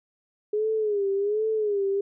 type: tone with vibrato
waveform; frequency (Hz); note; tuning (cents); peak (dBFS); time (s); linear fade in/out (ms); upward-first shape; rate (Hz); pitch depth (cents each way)
sine; 415.3; G#4; 0; -22; 0.53-2.01; 5; sine; 1.3; 100
effects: none